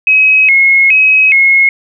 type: tone with vibrato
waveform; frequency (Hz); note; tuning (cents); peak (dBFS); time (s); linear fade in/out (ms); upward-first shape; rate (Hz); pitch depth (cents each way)
sine; 2349; D7; 0; -4; 0.07-1.69; 2; square; 1.2; 140
effects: none